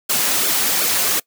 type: noise with flanger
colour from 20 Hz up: white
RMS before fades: -18 dBFS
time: 0.09-1.2 s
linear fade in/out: 10 ms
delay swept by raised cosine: 1 to 6.5 ms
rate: 2.7 Hz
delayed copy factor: -0.75
effects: noise-tail reverb RT60 0.1 s tail -23 dB re dry + high-pass 150 Hz 12 dB/octave